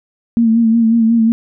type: tone with vibrato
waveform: sine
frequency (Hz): 227.9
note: A#3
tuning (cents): -39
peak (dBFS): -8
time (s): 0.37-1.32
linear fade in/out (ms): 0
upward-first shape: sine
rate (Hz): 5.5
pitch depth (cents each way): 43
effects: none